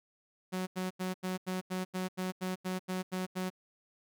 sawtooth tone bursts, 185 Hz, F#3, in tune, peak -29 dBFS, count 13, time 0.52-3.502 s, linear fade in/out 20 ms, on 150 ms, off 86 ms, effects none

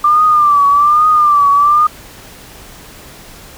sine tone with vibrato, 1184 Hz, D6, 14 cents sharp, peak -6 dBFS, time 0.04-1.87 s, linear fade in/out 5 ms, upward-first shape triangle, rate 1.2 Hz, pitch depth 91 cents each way, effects pink hiss -36 dBFS RMS until 3.57 s

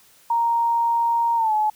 sine tone with pitch glide, 932 to 854.6 Hz, A#5 to G#5, -1 to +49 cents, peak -17 dBFS, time 0.3-1.7 s, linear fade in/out 5 ms, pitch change -150 cents, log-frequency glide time 1.36-1.53 s, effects white hiss -54 dBFS RMS until 1.75 s

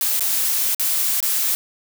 blue noise with dropouts, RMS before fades -20 dBFS, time 0.01-1.55 s, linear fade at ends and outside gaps 0 ms, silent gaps 0.195-0.207 / 0.747-0.797 / 1.204-1.227 s, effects none

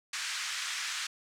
pink band-pass noise, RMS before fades -36 dBFS, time 0.13-1.07 s, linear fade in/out 5 ms, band 1400 to 7900 Hz, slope 24 dB/octave, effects none

